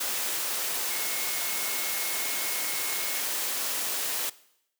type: tone in noise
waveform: sine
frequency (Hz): 2170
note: C#7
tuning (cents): -37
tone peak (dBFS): -39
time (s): 0.9-3.21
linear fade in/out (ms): 10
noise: white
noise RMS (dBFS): -30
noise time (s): 0-4.3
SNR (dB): -12
effects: noise-tail reverb RT60 0.8 s tail -20 dB re dry + high-pass 300 Hz 12 dB/octave